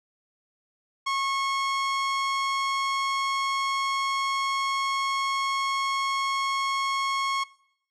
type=tone; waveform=sawtooth; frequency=1092 Hz; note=C#6; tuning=26 cents flat; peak=-21 dBFS; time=1.06-7.44 s; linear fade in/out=10 ms; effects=noise-tail reverb RT60 0.7 s tail -20 dB re dry + low-pass 6000 Hz 12 dB/octave